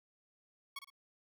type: tone with echo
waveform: 15% pulse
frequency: 1108.7 Hz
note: C#6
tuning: in tune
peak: -34 dBFS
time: 0.76-0.79 s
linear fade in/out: 5 ms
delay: 56 ms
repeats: 2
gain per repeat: -9 dB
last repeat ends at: 0.902 s
effects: none